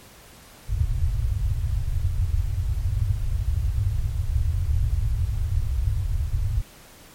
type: low-pass noise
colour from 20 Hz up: white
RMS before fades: -23 dBFS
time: 0.68-6.62 s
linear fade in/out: 20 ms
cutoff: 110 Hz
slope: 48 dB/octave
effects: pink hiss -48 dBFS RMS until 7.14 s + MP3 64 kbps